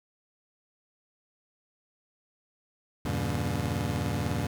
25% pulse chord, E diminished seventh, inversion none, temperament just, 82.41 / 98.89 / 118.67 / 142.4 Hz, E2 / G2 / Bb2 / Db3, 0 / +16 / +31 / +47 cents, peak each -30 dBFS, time 3.05-4.47 s, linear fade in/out 5 ms, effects none

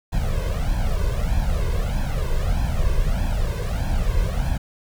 brown noise with flanger, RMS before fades -21 dBFS, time 0.12-4.58 s, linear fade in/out 10 ms, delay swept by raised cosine 1.2 to 1.95 ms, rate 1.6 Hz, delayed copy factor +0.9, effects none

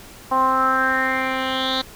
10% pulse tone with low-pass filter sweep, 262 Hz, C4, 2 cents sharp, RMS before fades -20 dBFS, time 0.31-1.82 s, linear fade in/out 10 ms, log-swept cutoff 950 to 4000 Hz, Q 6.1, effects pink hiss -42 dBFS RMS until 1.95 s

